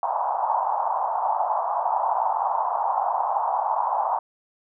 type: band-pass noise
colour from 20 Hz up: pink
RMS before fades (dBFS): -24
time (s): 0.03-4.19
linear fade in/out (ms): 2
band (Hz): 730 to 1000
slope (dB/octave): 48
effects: none